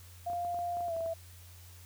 sine tone with pitch glide, 698.5 to 660.1 Hz, F5 to E5, 0 to +2 cents, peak -32 dBFS, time 0.26-1.14 s, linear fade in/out 10 ms, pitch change -98 cents, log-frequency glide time 0.86-0.93 s
clicks, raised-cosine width 1 ms, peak -36 dBFS, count 11, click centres 0.3 / 0.333 / 0.449 / 0.545 / 0.59 / 0.77 / 0.807 / 0.883 / 0.965 / 1.007 / 1.061 s
effects added 88 Hz sine -51 dBFS peak until 1.85 s + white hiss -57 dBFS RMS until 1.85 s

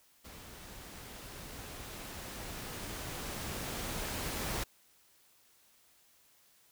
pink noise with level ramp, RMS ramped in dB -51 to -36 dBFS, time 0.24-4.64 s, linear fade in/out 10 ms, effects white hiss -66 dBFS RMS until 6.71 s

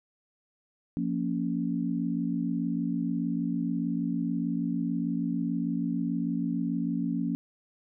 sine chord, Bb minor, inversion second, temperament just, 174.81 / 233.1 / 279.7 Hz, F3 / Bb3 / Db4, +2 / 0 / +16 cents, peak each -31 dBFS, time 0.97-7.35 s, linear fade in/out 0 ms, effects none

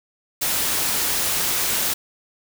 white noise, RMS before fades -22 dBFS, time 0.41-1.94 s, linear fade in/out 10 ms, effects none

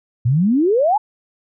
sine exponential sweep, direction up, 112.2 to 885 Hz, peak -12 dBFS, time 0.25-0.98 s, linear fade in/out 10 ms, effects none

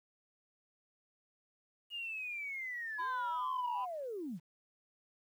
sine linear sweep, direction down, 2875 to 140.7 Hz, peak -38 dBFS, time 1.9-4.4 s, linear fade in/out 50 ms
sine tone with vibrato, 997 Hz, B5, 16 cents sharp, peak -33 dBFS, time 2.98-3.86 s, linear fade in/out 20 ms, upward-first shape triangle, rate 2.4 Hz, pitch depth 61 cents each way
effects tanh soft clip ceiling -31 dBFS + 11-bit

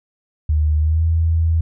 sine tone with pitch glide, 76.3 to 81.78 Hz, D#2 to E2, -33 to -13 cents, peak -13 dBFS, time 0.49-1.61 s, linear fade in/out 5 ms, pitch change +120 cents, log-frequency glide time 0.79-1.04 s, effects none

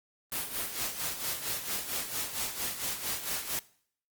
white noise with tremolo, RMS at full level -32 dBFS, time 0.32-3.59 s, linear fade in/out 0 ms, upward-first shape sine, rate 4.4 Hz, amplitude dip 65%, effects noise-tail reverb RT60 0.6 s tail -21 dB re dry + Opus 32 kbps

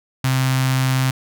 sawtooth tone with notch filter, 130.81 Hz, C3, in tune, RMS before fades -18 dBFS, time 0.24-1.11 s, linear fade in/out 5 ms, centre 440 Hz, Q 0.5, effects none

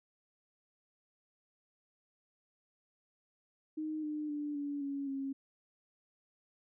sine tone with pitch steps, 310 / 302 / 294.3 / 286.7 / 279.4 / 272.2 Hz, D#4 / D4 / D4 / D4 / C#4 / C#4, -6 / +48 / +4 / -42 / +14 / -31 cents, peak -35 dBFS, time 3.77-5.33 s, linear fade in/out 10 ms, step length 260 ms, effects none

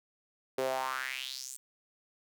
sawtooth tone with high-pass filter sweep, 130.81 Hz, C3, in tune, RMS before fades -36 dBFS, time 0.58-1.57 s, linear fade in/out 5 ms, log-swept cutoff 420 to 8600 Hz, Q 4.2, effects none

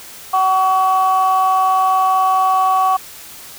sine tone pair together, 754.2 / 1130 Hz, F#5 / C#6, +33 / +33 cents, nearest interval perfect fifth, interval 700 cents, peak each -13 / -13 dBFS, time 0.33-2.97 s, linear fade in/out 10 ms, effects tanh soft clip ceiling -6 dBFS + white hiss -36 dBFS RMS until 3.58 s

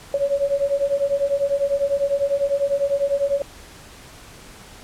sine beating tone pair, 554.4 / 564.4 Hz, C#5 / C#5, 0 / +31 cents, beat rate 10 Hz, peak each -22 / -20 dBFS, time 0.14-3.42 s, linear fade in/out 2 ms, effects pink hiss -43 dBFS RMS until 4.83 s + low-pass 11000 Hz 12 dB/octave

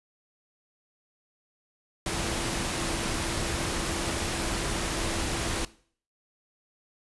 sine tone in noise, 335.7 Hz, E4, 32 cents sharp, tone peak -38 dBFS, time 2.06-5.65 s, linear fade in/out 2 ms, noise pink, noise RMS -30 dBFS, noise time 2.06-5.65 s, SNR -11 dB, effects noise-tail reverb RT60 0.5 s tail -19 dB re dry + resampled to 24000 Hz

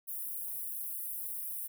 white high-pass noise, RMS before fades -39 dBFS, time 0.07-1.68 s, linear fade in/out 20 ms, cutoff 9900 Hz, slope 48 dB/octave, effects none

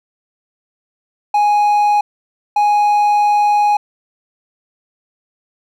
triangle tone bursts at uneven times, 830 Hz, G#5, 1 cent flat, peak -8 dBFS, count 2, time 1.34-2.01 / 2.56-3.77 s, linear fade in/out 5 ms, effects none

